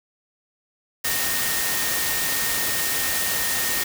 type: tone in noise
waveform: sine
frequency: 1844 Hz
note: A#6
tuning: 19 cents flat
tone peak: -30 dBFS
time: 1.04-3.84 s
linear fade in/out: 10 ms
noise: white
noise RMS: -24 dBFS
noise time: 1.04-3.84 s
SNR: -9 dB
effects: none